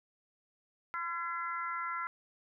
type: harmonic tone with a mistuned harmonic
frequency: 340.1 Hz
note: F4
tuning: 46 cents flat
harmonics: 3 / 4 / 5 / 6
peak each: -41 / -36 / -46 / -43 dBFS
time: 0.94-2.07 s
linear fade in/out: 0 ms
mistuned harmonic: 5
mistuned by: -16 cents
effects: none